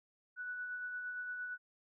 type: tone with tremolo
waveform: sine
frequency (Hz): 1480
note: F#6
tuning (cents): 0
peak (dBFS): -38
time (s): 0.36-1.58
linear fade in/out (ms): 50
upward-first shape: sine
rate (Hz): 8.7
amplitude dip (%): 30
effects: none